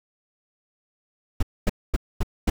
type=noise bursts; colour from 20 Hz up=brown; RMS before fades=-19 dBFS; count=5; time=1.4-2.5 s; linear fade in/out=5 ms; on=28 ms; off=240 ms; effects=none